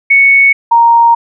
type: tone pair in turn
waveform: sine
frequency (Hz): 2217 / 932.1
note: C#7 / A#5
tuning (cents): 0 / 0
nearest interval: octave + minor third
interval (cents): 1500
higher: first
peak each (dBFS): -3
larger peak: neither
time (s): 0.1-0.53 / 0.71-1.15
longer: second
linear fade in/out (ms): 10
effects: none